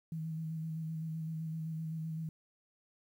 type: tone with vibrato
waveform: sine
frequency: 160 Hz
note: D#3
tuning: 49 cents sharp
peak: -36 dBFS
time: 0.12-2.29 s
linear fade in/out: 2 ms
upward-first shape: square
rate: 7.8 Hz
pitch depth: 21 cents each way
effects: 11-bit